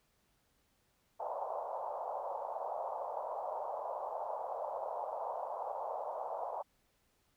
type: band-pass noise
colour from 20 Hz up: pink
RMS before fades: -40 dBFS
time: 1.19-6.63 s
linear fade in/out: 20 ms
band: 550 to 980 Hz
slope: 48 dB/octave
effects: pink hiss -75 dBFS RMS until 7.36 s